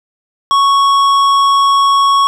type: tone with tanh clipping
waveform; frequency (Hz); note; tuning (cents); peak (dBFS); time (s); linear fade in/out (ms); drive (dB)
triangle; 1108.7; C#6; 0; -9; 0.51-2.27; 0; 16
effects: none